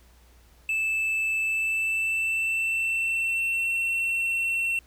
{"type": "tone with pitch glide", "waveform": "triangle", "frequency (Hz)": [2632, 2709], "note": ["E7", "E7"], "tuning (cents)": [-3, 47], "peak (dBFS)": -22, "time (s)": [0.69, 4.79], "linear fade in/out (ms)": 2, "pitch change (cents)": 50, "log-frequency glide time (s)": [1.41, 3.73], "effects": ["added 60 Hz sine -54 dBFS peak until 4.86 s", "pink hiss -60 dBFS RMS until 4.86 s"]}